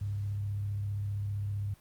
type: tone with frequency modulation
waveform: sine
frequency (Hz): 101.1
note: G#2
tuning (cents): -46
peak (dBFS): -31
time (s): 0.01-1.74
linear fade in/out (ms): 5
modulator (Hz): 35.3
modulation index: 0.26
effects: pink hiss -62 dBFS RMS until 1.8 s + Opus 48 kbps